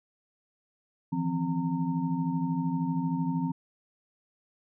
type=tone cluster; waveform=sine; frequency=158.2 / 171.1 / 261.7 / 918 Hz; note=D#3 / F3 / C4 / A#5; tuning=+29 / -35 / 0 / -27 cents; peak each=-34 / -30 / -30 / -38 dBFS; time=1.12-3.52 s; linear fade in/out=10 ms; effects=none